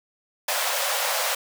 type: high-pass noise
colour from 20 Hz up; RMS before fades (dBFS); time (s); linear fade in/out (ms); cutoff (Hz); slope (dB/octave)
pink; -25; 0.48-1.35; 5; 500; 96
effects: none